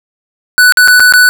square tone with dropouts, 1488 Hz, F#6, 9 cents sharp, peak -3 dBFS, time 0.58-1.29 s, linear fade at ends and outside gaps 0 ms, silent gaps 0.723-0.772 / 0.876-0.882 / 0.997-1.003 / 1.124-1.137 s, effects none

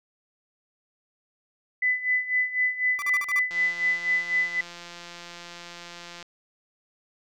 sine tone with tremolo, 2003 Hz, B6, 24 cents sharp, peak -19 dBFS, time 1.82-4.61 s, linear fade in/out 5 ms, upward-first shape sine, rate 4 Hz, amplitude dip 80%
30% pulse tone bursts, 1168 Hz, D6, 10 cents flat, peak -28 dBFS, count 6, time 2.99-3.391 s, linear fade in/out 0 ms, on 31 ms, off 43 ms
click train, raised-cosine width 0.2 ms, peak -24 dBFS, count 471, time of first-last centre 3.51-6.227 s, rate 173 Hz
effects none

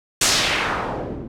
white noise with low-pass filter sweep, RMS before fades -22 dBFS, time 0.21-1.28 s, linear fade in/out 5 ms, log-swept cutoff 8200 to 220 Hz, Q 1.3, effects none

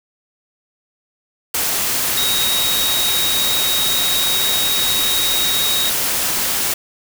sine tone in noise, 3779 Hz, A#7, 23 cents sharp, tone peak -18 dBFS, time 2.17-5.9 s, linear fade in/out 5 ms, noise white, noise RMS -19 dBFS, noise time 1.54-6.74 s, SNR -2 dB, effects none

